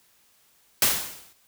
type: noise with exponential decay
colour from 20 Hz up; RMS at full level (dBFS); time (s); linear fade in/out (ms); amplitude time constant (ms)
white; -17; 0.82-1.33; 2; 110
effects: white hiss -62 dBFS RMS until 1.47 s